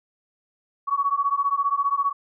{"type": "beating tone pair", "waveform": "sine", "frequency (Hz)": [1117, 1132], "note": ["C#6", "C#6"], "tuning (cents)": [13, 36], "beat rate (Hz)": 15, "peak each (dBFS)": -23, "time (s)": [0.87, 2.13], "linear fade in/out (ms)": 20, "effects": []}